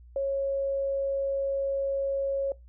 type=tone; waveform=sine; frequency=549 Hz; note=C#5; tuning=17 cents flat; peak=-25 dBFS; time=0.16-2.52 s; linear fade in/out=2 ms; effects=noise-tail reverb RT60 0.2 s tail -22 dB re dry + added 60 Hz sine -48 dBFS peak until 2.68 s